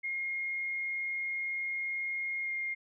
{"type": "tone with pitch glide", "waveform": "sine", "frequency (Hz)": [2141, 2124], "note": ["C7", "C7"], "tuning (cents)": [39, 25], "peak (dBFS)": -32, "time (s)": [0.03, 2.75], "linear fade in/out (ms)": 20, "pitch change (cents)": -14, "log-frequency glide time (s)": [2.43, 2.5], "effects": []}